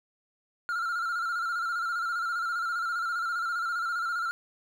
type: tone with vibrato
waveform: triangle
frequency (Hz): 1382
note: F6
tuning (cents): -19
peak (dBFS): -26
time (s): 0.69-4.31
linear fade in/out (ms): 0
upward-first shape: square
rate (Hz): 15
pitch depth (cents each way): 51
effects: none

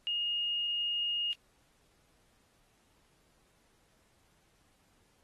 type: tone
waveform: sine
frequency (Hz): 2853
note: F7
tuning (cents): +36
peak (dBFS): -30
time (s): 0.07-1.33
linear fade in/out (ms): 0
effects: pink hiss -70 dBFS RMS until 5.23 s + AAC 32 kbps

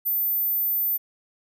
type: tone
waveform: sine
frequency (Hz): 14080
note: A9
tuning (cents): 0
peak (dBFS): -21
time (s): 0.05-0.98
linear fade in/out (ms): 20
effects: none

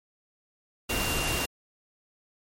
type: tone in noise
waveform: sine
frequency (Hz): 2778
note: F7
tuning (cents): -10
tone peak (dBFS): -32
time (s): 0.89-1.46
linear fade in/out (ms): 10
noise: pink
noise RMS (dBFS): -29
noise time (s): 0.89-1.46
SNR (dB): -6
effects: MP3 64 kbps

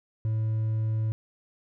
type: tone with hard clipping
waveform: triangle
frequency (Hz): 110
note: A2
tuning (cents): 0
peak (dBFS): -25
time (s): 0.25-1.12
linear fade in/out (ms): 0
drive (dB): 5
effects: none

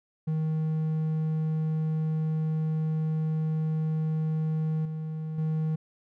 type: tone with level steps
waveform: triangle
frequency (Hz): 157.3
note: D#3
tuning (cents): +19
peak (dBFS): -23 / -29 / -23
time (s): 0.27-5.76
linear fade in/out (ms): 10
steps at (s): 4.85 / 5.38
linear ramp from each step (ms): 5
effects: none

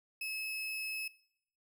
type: tone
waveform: 35% pulse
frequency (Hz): 2587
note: E7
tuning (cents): -33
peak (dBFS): -35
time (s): 0.21-1.08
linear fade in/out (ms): 5
effects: noise-tail reverb RT60 0.8 s tail -22 dB re dry

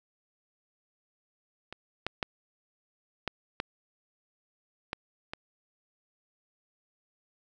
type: clicks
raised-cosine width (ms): 0.3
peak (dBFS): -24 / -14 / -13 / -14 / -14 / -16 / -20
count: 7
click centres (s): 1.726 / 2.066 / 2.228 / 3.277 / 3.601 / 4.931 / 5.335
effects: none

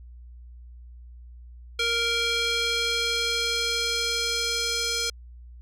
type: tone with band-pass filter sweep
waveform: square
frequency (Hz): 466.2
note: A#4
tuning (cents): 0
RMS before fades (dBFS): -26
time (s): 1.79-5.1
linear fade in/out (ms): 5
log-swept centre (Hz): 3200 to 5100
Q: 1.6
effects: added 60 Hz sine -42 dBFS peak until 5.61 s

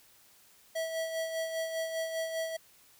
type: tone with tremolo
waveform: square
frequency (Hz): 650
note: E5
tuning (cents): -24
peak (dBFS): -31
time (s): 0.75-2.57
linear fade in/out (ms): 10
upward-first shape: sine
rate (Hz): 5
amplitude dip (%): 50
effects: white hiss -61 dBFS RMS until 2.99 s

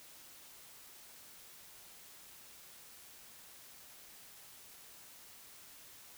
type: silence
effects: white hiss -56 dBFS RMS until 6.17 s

